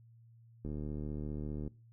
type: click train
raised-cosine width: 3 ms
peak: -28 dBFS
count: 78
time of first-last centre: 0.65-1.677 s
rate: 75 Hz
effects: noise-tail reverb RT60 0.3 s tail -22 dB re dry + added 115 Hz sine -57 dBFS peak until 1.92 s